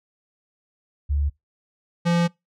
sine / square tone pair in turn, 72 / 171.59 Hz, D2 / F3, -34 / -30 cents, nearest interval octave + minor third, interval 1504 cents, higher second, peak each -19 / -18 dBFS, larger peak second, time 1.09-1.3 / 2.05-2.28 s, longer second, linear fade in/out 20 ms, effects noise-tail reverb RT60 0.2 s tail -25 dB re dry + low-pass 6000 Hz 12 dB/octave

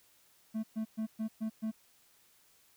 triangle tone bursts, 219.9 Hz, A3, 1 cent flat, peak -30 dBFS, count 6, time 0.54-1.716 s, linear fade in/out 20 ms, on 96 ms, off 120 ms, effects white hiss -66 dBFS RMS until 2.76 s

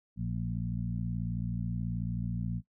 harmonic tone with a mistuned harmonic, 58.6 Hz, A#1, 10 cents sharp, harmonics 1 / 2 / 3 / 4, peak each -39 / -35 / -35 / -41 dBFS, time 0.16-2.62 s, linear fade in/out 50 ms, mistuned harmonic 4, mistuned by -36 cents, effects noise-tail reverb RT60 0.1 s tail -20 dB re dry

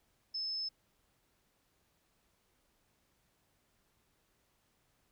sine tone, 5230 Hz, E8, 15 cents flat, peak -35 dBFS, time 0.34-0.69 s, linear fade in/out 10 ms, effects pink hiss -75 dBFS RMS until 5.11 s

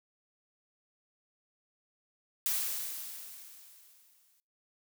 blue noise with exponential decay, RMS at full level -30 dBFS, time 2.46-4.4 s, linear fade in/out 0 ms, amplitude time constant 420 ms, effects noise-tail reverb RT60 0.4 s tail -26 dB re dry

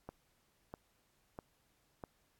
click train, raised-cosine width 1 ms, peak -30 dBFS, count 4, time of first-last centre 0.09-2.038 s, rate 1.54 Hz, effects pink hiss -75 dBFS RMS until 2.39 s + AAC 64 kbps

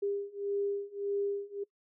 sine beating tone pair, 401.4 / 403.1 Hz, G4 / G4, +41 / +48 cents, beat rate 1.7 Hz, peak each -35 / -34 dBFS, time 0.02-1.64 s, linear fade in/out 10 ms, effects noise-tail reverb RT60 0.1 s tail -22 dB re dry

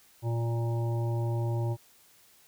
harmonic tone, 116.54 Hz, A#2, in tune, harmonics 1 / 3 / 5 / 7 / 8, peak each -27 / -37 / -41 / -44 / -45 dBFS, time 0.22-1.77 s, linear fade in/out 50 ms, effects white hiss -60 dBFS RMS until 2.47 s

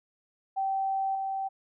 sine tone with level steps, 775 Hz, G5, 20 cents flat, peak -26 / -29 dBFS, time 0.56-1.49 s, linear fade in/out 20 ms, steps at 1.15 s, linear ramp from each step 2 ms, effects none

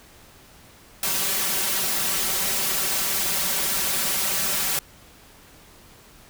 white noise with comb filter, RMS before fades -24 dBFS, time 1.03-4.79 s, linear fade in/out 2 ms, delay 5.2 ms, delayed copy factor +0.9, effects pink hiss -50 dBFS RMS until 6.29 s

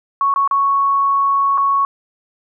sine tone with dropouts, 1108.7 Hz, C#6, in tune, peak -12 dBFS, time 0.21-1.85 s, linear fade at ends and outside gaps 1 ms, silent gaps 0.34-0.36 / 0.476-0.511 / 1.576-1.58 s, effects none

